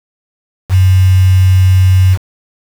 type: tone with quantisation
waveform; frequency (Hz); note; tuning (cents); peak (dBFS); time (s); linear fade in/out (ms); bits
sine; 93.2; F#2; +13; -4; 0.69-2.18; 50; 4
effects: none